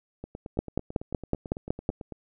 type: two click trains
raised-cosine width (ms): 2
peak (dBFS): -11 / -24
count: 8 / 18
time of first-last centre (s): 0.59-1.891 / 0.24-2.123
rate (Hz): 5.38 / 9.03
effects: none